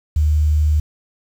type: tone with quantisation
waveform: sine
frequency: 76 Hz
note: D#2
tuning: 40 cents flat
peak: -12 dBFS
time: 0.16-0.8 s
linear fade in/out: 5 ms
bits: 7
effects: none